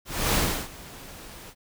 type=noise with ADSR envelope; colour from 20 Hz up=pink; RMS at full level=-22 dBFS; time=0.05-1.55 s; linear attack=290 ms; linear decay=340 ms; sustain=-21 dB; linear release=64 ms; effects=none